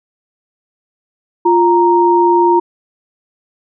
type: tone pair together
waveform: sine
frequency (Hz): 349.2 / 932.3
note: F4 / A#5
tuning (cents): 0 / 0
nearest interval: octave + perfect fourth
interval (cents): 1700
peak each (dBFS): -10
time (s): 1.45-2.6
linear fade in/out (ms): 10
effects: none

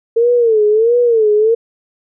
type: tone with vibrato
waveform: sine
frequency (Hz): 451.5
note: A4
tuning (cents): +45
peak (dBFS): -8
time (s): 0.16-1.55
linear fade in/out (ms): 10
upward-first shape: sine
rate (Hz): 1.5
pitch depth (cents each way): 130
effects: none

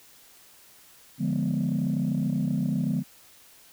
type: chord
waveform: sine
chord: D diminished seventh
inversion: none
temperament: equal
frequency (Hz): 146.83 / 174.61 / 207.7 / 246.9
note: D3 / F3 / Ab3 / Cb4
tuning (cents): 0 / 0 / 0 / 0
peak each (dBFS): -28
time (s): 1.18-3.04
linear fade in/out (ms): 50
effects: tanh soft clip ceiling -18 dBFS + white hiss -54 dBFS RMS until 3.72 s

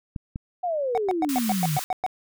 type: clicks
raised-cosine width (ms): 5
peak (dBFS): -18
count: 2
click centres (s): 0.162 / 0.359
type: exponential sweep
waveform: sine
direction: down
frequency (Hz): 742 to 140.1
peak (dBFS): -23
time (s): 0.63-1.78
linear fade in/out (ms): 10
type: tone bursts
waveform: triangle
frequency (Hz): 745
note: F#5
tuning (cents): +12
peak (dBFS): -19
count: 9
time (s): 0.95-2.064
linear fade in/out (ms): 0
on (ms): 26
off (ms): 110
type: high-pass noise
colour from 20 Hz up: white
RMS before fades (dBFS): -33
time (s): 1.29-1.84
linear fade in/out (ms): 0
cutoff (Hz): 990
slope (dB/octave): 96
effects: none

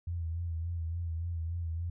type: tone with vibrato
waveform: sine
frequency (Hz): 83.8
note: E2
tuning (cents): +29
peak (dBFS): -32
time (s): 0.07-1.9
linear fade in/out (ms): 5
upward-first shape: sine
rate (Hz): 3.5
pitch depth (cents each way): 53
effects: none

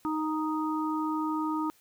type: harmonic tone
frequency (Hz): 311.1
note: D#4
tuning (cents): 0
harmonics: 1 / 3 / 4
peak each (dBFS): -29 / -34 / -35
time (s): 0.05-1.7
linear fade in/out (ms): 0
effects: white hiss -63 dBFS RMS until 1.8 s

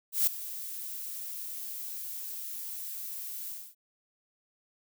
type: noise with ADSR envelope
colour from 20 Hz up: violet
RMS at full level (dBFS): -23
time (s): 0.12-3.75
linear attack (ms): 150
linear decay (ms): 6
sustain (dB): -16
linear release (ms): 250
effects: none

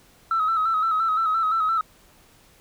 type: tone with vibrato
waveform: sine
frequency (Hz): 1301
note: E6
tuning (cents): -23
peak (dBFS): -18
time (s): 0.31-1.81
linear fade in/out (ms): 2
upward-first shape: square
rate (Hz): 5.8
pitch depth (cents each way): 44
effects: tanh soft clip ceiling -15 dBFS + pink hiss -55 dBFS RMS until 2.6 s

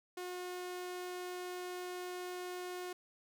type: tone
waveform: sawtooth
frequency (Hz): 360.8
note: F#4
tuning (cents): -44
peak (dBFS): -37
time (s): 0.17-2.93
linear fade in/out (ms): 5
effects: none

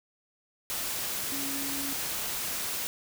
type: tone in noise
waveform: sine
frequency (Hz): 277.2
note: C#4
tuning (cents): 0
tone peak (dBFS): -37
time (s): 1.32-1.93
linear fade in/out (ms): 0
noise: white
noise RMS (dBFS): -33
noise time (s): 0.7-2.87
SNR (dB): -7
effects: none

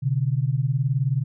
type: beating tone pair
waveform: sine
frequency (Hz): 126 / 145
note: B2 / D3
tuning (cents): +35 / -22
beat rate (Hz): 19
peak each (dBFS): -22 / -23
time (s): 0.02-1.24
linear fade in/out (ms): 20
effects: none

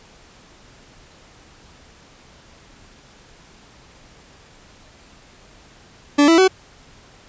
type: tone with pitch steps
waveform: 40% pulse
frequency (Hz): 289.2 / 330.3 / 377.2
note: D4 / E4 / F#4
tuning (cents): -27 / +4 / +33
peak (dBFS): -9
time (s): 6.18-6.48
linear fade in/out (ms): 10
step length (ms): 100
effects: pink hiss -48 dBFS RMS until 7.28 s + resampled to 16000 Hz

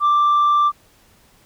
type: tone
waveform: sine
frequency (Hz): 1177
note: D6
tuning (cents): +3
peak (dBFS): -10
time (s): 0-0.72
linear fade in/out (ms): 50
effects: tanh soft clip ceiling -11 dBFS + pink hiss -54 dBFS RMS until 1.45 s

